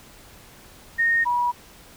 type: tone pair in turn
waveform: sine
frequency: 1848 / 968.8 Hz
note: A#6 / B5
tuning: -16 / -34 cents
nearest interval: major seventh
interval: 1118 cents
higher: first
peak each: -17 / -19 dBFS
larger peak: first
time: 0.98-1.25 / 1.25-1.52 s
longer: neither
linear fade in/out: 20 ms
effects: pink hiss -48 dBFS RMS until 1.96 s